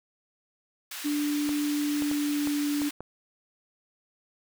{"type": "high-pass noise", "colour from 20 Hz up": "pink", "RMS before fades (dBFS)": -38, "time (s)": [0.91, 2.91], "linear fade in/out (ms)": 5, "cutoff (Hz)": 1600, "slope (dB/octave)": 12}
{"type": "tone with pitch glide", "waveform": "sine", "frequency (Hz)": [293.7, 291.2], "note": ["D4", "D4"], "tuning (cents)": [0, -15], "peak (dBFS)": -25, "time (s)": [1.04, 2.9], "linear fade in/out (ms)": 20, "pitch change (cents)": -15, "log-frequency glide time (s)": [1.64, 2.76]}
{"type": "clicks", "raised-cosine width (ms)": 1, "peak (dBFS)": -23, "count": 6, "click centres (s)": [1.492, 2.022, 2.114, 2.473, 2.818, 3.006]}
{"effects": []}